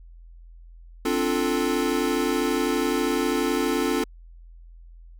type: chord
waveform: square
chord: D minor seventh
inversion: third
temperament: equal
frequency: 261.6 / 293.7 / 349.2 / 440 Hz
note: C4 / D4 / F4 / A4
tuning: 0 / 0 / 0 / 0 cents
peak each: -28 dBFS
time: 1.05-4.04 s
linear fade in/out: 5 ms
effects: added 42 Hz sine -43 dBFS peak until 5.19 s